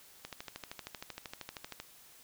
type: click train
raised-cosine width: 0.2 ms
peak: -24 dBFS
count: 21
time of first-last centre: 0.25-1.8 s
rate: 12.9 Hz
effects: white hiss -58 dBFS RMS until 2.23 s